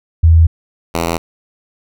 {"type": "tone pair in turn", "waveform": ["sine", "5% pulse"], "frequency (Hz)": [81.8, 83.76], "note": ["E2", "E2"], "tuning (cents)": [-13, 28], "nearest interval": "unison", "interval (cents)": 41, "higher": "second", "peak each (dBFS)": -4, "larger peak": "neither", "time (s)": [[0.23, 0.47], [0.94, 1.18]], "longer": "neither", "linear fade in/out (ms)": 10, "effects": []}